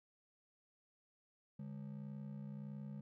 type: ring-modulated tone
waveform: triangle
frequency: 174.61 Hz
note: F3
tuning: in tune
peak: -40 dBFS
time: 1.59-3.01 s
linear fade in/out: 5 ms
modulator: 30.8 Hz
effects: none

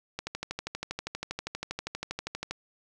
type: click train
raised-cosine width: 0.2 ms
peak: -16 dBFS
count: 30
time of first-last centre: 0.19-2.51 s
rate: 12.5 Hz
effects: none

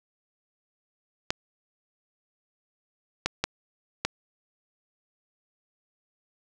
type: clicks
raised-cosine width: 0.2 ms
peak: -7 dBFS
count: 4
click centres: 1.305 / 3.26 / 3.44 / 4.05 s
effects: none

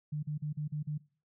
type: tone bursts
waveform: sine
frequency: 150 Hz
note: D3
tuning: 37 cents sharp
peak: -32 dBFS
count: 6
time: 0.12-0.98 s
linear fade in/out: 10 ms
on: 110 ms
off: 40 ms
effects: noise-tail reverb RT60 0.4 s tail -21 dB re dry

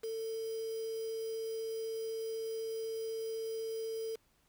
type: tone with quantisation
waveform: sine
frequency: 448 Hz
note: A4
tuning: 31 cents sharp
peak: -36 dBFS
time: 0.03-4.16 s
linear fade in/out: 10 ms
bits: 8
effects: pink hiss -72 dBFS RMS until 4.48 s

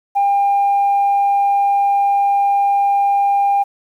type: tone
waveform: sine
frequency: 801 Hz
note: G5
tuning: 37 cents sharp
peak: -10 dBFS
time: 0.15-3.64 s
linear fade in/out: 20 ms
effects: tanh soft clip ceiling -9 dBFS + 8-bit

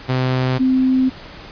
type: tone pair in turn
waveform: sawtooth / sine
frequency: 128.8 / 259.5 Hz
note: C3 / C4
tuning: -27 / -14 cents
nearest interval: octave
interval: 1213 cents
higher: second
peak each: -12 dBFS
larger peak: neither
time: 0.08-0.59 / 0.59-1.1 s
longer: neither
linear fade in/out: 20 ms
effects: pink hiss -37 dBFS RMS until 1.51 s + resampled to 11025 Hz

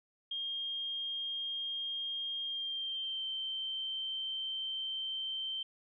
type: tone with pitch glide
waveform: sine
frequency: 3225 to 3117 Hz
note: G7 to G7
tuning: +48 to -11 cents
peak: -35 dBFS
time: 0.31-5.63 s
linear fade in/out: 5 ms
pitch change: -59 cents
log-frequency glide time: 2.43-3.25 s
effects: none

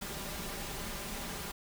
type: noise with comb filter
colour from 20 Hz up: pink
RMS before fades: -40 dBFS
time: 0.01-1.52 s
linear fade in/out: 10 ms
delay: 5 ms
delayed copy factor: +0.5
effects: none

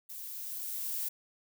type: noise with level ramp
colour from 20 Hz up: violet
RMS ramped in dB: -44 to -34 dBFS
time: 0.09-1.09 s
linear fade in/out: 10 ms
effects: none

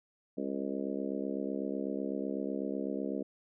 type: harmonic tone with a mistuned harmonic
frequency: 68 Hz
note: C#2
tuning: 33 cents flat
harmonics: 3 / 4 / 5 / 6 / 7 / 8 / 9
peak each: -39 / -37 / -40 / -42 / -41 / -46 / -45 dBFS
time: 0.37-3.23 s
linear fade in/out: 10 ms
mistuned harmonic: 9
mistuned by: +19 cents
effects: none

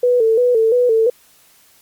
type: tone with vibrato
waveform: sine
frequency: 469.1 Hz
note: A#4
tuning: 11 cents sharp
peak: -10 dBFS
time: 0.03-1.1 s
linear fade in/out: 5 ms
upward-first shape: square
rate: 2.9 Hz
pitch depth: 84 cents each way
effects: white hiss -51 dBFS RMS until 1.81 s + MP3 96 kbps

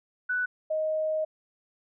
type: tone pair in turn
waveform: sine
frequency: 1487 / 625.2 Hz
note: F#6 / D#5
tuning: +8 / +8 cents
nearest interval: octave + minor third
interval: 1500 cents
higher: first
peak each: -25 dBFS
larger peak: neither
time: 0.29-0.46 / 0.7-1.25 s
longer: second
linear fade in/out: 10 ms
effects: none

